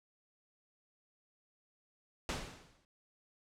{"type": "noise with exponential decay", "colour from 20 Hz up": "pink", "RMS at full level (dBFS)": -35, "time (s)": [2.29, 2.85], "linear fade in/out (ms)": 1, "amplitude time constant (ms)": 120, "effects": ["low-pass 7000 Hz 12 dB/octave"]}